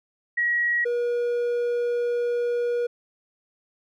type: tone pair in turn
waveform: sine / triangle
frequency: 1908 / 480 Hz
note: A#6 / B4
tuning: +40 / -49 cents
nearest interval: 2 octaves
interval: 2389 cents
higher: first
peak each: -20 / -20 dBFS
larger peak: neither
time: 0.37-0.85 / 0.85-2.87 s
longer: second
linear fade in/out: 10 ms
effects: none